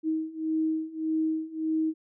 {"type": "beating tone pair", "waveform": "sine", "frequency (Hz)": [315.9, 317.6], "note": ["D#4", "D#4"], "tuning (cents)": [26, 36], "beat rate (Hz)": 1.7, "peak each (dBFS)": [-30, -28], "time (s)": [0.03, 1.94], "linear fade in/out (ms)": 50, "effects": []}